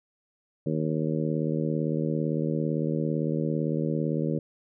harmonic tone, 77.78 Hz, D#2, in tune, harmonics 2 / 3 / 4 / 5 / 6 / 7, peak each -28 / -31 / -32 / -35 / -34 / -36 dBFS, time 0.66-4.39 s, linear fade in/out 5 ms, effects none

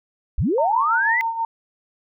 sine linear sweep, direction up, 32.47 to 2061 Hz, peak -17 dBFS, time 0.38-1.21 s, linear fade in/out 0 ms
sine tone with tremolo, 912 Hz, A#5, 38 cents flat, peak -19 dBFS, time 0.58-1.45 s, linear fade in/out 2 ms, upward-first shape sine, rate 6.2 Hz, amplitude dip 60%
effects none

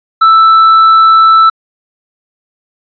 sine tone with tanh clipping, 1321 Hz, E6, 3 cents sharp, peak -3 dBFS, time 0.21-1.5 s, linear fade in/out 10 ms, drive 4 dB, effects resampled to 11025 Hz

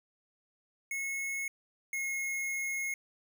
square tone pair in turn, 2183 / 2163 Hz, C#7 / C#7, -27 / -43 cents, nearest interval unison, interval 16 cents, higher first, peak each -34 / -33 dBFS, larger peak second, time 0.91-1.48 / 1.93-2.94 s, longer second, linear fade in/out 2 ms, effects none

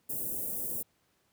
white band-stop noise, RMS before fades -35 dBFS, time 0.09-0.83 s, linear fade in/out 10 ms, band 540 to 9900 Hz, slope 24 dB/octave, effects pink hiss -72 dBFS RMS until 1.32 s + high-pass 80 Hz 12 dB/octave

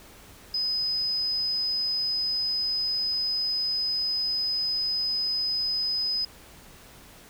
triangle tone, 5030 Hz, D#8, 18 cents sharp, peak -21 dBFS, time 0.54-6.25 s, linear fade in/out 5 ms, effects tanh soft clip ceiling -23 dBFS + pink hiss -50 dBFS RMS until 7.29 s

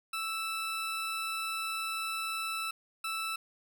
20% pulse tone pair in turn, 1318.5 / 1318.5 Hz, E6 / E6, 0 / 0 cents, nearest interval unison, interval 0 cents, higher neither, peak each -28 dBFS, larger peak neither, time 0.13-2.71 / 3.04-3.36 s, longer first, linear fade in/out 5 ms, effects none

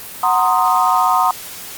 sine chord, C half-diminished seventh, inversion second, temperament equal, 740 / 932.3 / 1046.5 / 1244.5 Hz, Gb5 / Bb5 / C6 / Eb6, 0 / 0 / 0 / 0 cents, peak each -17 dBFS, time 0.23-1.31 s, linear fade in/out 2 ms, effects white hiss -32 dBFS RMS until 1.77 s + Opus 32 kbps

